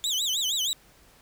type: tone with vibrato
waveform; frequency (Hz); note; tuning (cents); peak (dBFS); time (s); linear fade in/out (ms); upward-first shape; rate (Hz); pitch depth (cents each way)
30% pulse; 3428; A7; -46; -22; 0.04-0.73; 0; sine; 6.4; 240
effects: pink hiss -57 dBFS RMS until 1.21 s